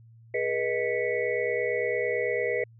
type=tone cluster; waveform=sine; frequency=417.1 / 486 / 625 / 1971 / 2214 Hz; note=G#4 / B4 / D#5 / B6 / C#7; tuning=+7 / -28 / +8 / -4 / -3 cents; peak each=-31 / -28 / -33 / -33 / -35 dBFS; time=0.34-2.64 s; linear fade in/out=5 ms; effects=added 114 Hz sine -50 dBFS peak until 2.79 s